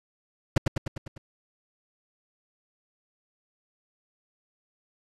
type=noise with echo; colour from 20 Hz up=brown; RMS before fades=-19 dBFS; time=0.56-0.58 s; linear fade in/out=5 ms; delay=100 ms; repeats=6; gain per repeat=-4 dB; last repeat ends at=1.18 s; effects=low-pass 9000 Hz 12 dB/octave